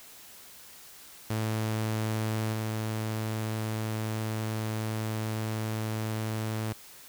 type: tone with level steps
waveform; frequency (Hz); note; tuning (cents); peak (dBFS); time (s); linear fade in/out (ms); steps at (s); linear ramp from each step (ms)
sawtooth; 109.5; A2; -8; -24 / -26; 1.3-6.73; 5; 2.52; 20
effects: white hiss -50 dBFS RMS until 7.08 s